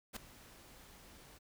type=noise with ADSR envelope; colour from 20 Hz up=pink; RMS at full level=-40 dBFS; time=0.13-1.39 s; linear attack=34 ms; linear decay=4 ms; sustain=-18 dB; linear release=24 ms; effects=none